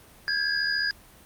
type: tone cluster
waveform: sine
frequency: 1614 / 1688 / 4910 Hz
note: G#6 / G#6 / D#8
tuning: -50 / +28 / -24 cents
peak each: -28 dBFS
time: 0.28-0.91 s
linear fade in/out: 0 ms
effects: pink hiss -52 dBFS RMS until 1.25 s + Opus 32 kbps